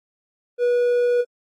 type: tone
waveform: triangle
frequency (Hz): 485.9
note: B4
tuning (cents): -28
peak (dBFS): -14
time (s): 0.58-1.25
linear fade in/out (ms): 50
effects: AAC 48 kbps